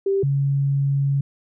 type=tone pair in turn; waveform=sine; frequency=392 / 139.23 Hz; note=G4 / C#3; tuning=0 / +8 cents; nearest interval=octave + tritone; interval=1792 cents; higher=first; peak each=-17 dBFS; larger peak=neither; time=0.06-0.23 / 0.23-1.21 s; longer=second; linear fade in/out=5 ms; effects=none